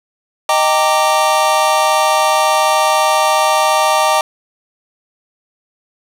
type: chord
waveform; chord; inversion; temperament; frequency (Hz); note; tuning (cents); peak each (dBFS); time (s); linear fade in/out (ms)
square; Eb major seventh; none; equal with one note detuned; 622.3 / 784 / 918.4 / 1174.7; Eb5 / G5 / Bb5 / D6; 0 / 0 / -26 / 0; -17; 0.49-4.21; 2
effects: low-pass 12000 Hz 12 dB/octave + 7-bit